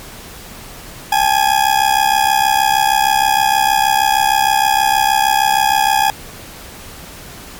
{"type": "ring-modulated tone", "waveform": "40% pulse", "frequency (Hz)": 830.6, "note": "G#5", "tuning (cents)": 0, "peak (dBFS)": -7, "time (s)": [1.12, 6.1], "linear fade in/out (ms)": 0, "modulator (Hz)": 33.2, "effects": ["pink hiss -34 dBFS RMS until 7.59 s", "MP3 96 kbps"]}